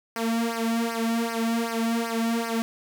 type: tone with flanger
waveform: sawtooth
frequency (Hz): 229.6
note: A#3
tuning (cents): -26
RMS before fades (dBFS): -26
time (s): 0.16-2.62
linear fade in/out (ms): 0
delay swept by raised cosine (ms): 0.27 to 2.47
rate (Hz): 2.6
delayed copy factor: -0.95
effects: none